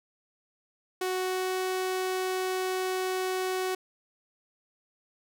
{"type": "tone with pitch glide", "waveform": "sawtooth", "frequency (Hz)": [370.5, 372.6], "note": ["F#4", "F#4"], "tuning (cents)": [2, 12], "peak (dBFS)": -24, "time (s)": [1.01, 3.75], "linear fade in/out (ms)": 5, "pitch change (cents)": 10, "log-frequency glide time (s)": [1.15, 1.56], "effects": []}